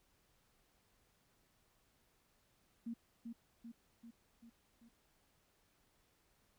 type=tone with echo; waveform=sine; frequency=232 Hz; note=A#3; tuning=8 cents flat; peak=-40 dBFS; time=2.86-2.94 s; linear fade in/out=10 ms; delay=390 ms; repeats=5; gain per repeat=-4 dB; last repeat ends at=4.89 s; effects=pink hiss -75 dBFS RMS until 6.58 s